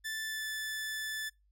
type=tone with pitch glide; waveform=sawtooth; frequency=1760 to 1747.8 Hz; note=A6 to A6; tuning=0 to -12 cents; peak=-32 dBFS; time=0.04-1.3 s; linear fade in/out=20 ms; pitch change=-12 cents; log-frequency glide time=0.24-0.46 s; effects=noise-tail reverb RT60 0.2 s tail -24 dB re dry + added 50 Hz sine -66 dBFS peak until 1.51 s